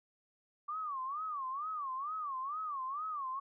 sine tone with vibrato, 1151 Hz, D6, 35 cents flat, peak -36 dBFS, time 0.68-3.4 s, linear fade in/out 10 ms, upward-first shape sine, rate 2.2 Hz, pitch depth 190 cents each way, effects none

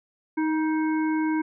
harmonic tone with a mistuned harmonic, 312.9 Hz, D#4, 10 cents sharp, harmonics 1 / 3 / 5 / 7, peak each -22 / -32 / -36 / -39 dBFS, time 0.37-1.42 s, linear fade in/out 10 ms, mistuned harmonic 3, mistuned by +22 cents, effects none

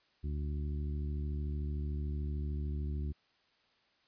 harmonic tone, 73.42 Hz, D2, in tune, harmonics 1 / 2 / 3 / 4 / 5, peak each -34 / -42 / -47 / -50 / -52 dBFS, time 0.23-3.13 s, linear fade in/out 20 ms, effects white hiss -71 dBFS RMS until 4.07 s + resampled to 11025 Hz

